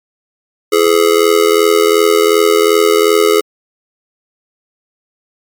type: tone with amplitude modulation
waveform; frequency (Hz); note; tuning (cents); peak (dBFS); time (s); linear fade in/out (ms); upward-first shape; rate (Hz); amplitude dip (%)
square; 421.2; G#4; +24; -4; 0.72-3.41; 10; sine; 82.7; 90
effects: MP3 96 kbps